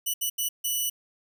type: tone bursts at uneven times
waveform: 5% pulse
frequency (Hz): 2960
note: F#7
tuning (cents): 0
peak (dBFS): -17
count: 4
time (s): 0.06-0.14 / 0.21-0.3 / 0.38-0.49 / 0.64-0.9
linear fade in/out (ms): 10
effects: none